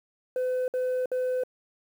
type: tone bursts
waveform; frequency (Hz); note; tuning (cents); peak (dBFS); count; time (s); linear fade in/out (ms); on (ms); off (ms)
sine; 507; B4; +45; -22; 3; 0.36-1.436; 2; 320; 58
effects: tanh soft clip ceiling -24 dBFS + 9-bit